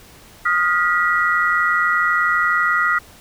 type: tone cluster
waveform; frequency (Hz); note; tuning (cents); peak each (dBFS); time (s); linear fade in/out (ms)
sine; 1245 / 1417 / 1944; D#6 / F6 / B6; +1 / +25 / -28; -19; 0.45-2.99; 10
effects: pink hiss -45 dBFS RMS until 3.2 s